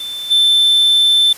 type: tone with level steps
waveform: triangle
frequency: 3540 Hz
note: A7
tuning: 10 cents sharp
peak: -21 / -7 dBFS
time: 0-1.33 s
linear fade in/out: 5 ms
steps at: 0.3 s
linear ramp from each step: 20 ms
effects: white hiss -36 dBFS RMS until 1.37 s + resampled to 32000 Hz